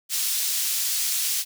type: high-pass noise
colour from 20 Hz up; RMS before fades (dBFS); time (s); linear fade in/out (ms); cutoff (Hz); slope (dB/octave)
pink; -25; 0.09-1.45; 50; 4600; 12
effects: none